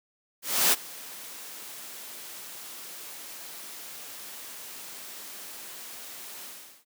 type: noise with ADSR envelope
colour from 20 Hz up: white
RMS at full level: -20 dBFS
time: 0.42-6.85 s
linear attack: 300 ms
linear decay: 33 ms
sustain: -22 dB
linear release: 390 ms
effects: high-pass 200 Hz 12 dB/octave